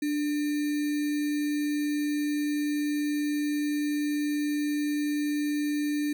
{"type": "tone with sample-and-hold", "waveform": "sine", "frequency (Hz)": 294.8, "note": "D4", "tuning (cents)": 7, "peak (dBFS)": -25, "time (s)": [0.02, 6.13], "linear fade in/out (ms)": 5, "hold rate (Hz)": 2100, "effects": []}